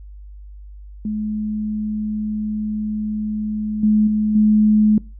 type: tone with level steps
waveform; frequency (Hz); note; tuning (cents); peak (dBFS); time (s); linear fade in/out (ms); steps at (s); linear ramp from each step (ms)
sine; 213.2; G#3; +46; -20 / -11 / -15 / -10; 1.05-4.98; 2; 3.83 / 4.07 / 4.35; 5
effects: noise-tail reverb RT60 0.3 s tail -23 dB re dry + added 50 Hz sine -35 dBFS peak until 5.19 s